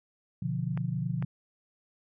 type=chord; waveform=sine; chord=B diminished; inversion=none; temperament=equal; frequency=123.47 / 146.83 / 174.61 Hz; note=B2 / D3 / F3; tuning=0 / 0 / 0 cents; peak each=-33 dBFS; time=0.42-1.25 s; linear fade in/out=5 ms
type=clicks; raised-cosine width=0.5 ms; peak=-25 dBFS; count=2; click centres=0.775 / 1.225 s
effects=none